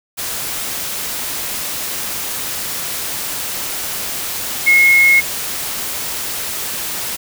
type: tone in noise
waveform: sine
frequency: 2165 Hz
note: C#7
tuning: 41 cents flat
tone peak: -7 dBFS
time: 4.66-5.21 s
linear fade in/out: 20 ms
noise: white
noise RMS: -23 dBFS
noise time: 0.17-7.17 s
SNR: +13 dB
effects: none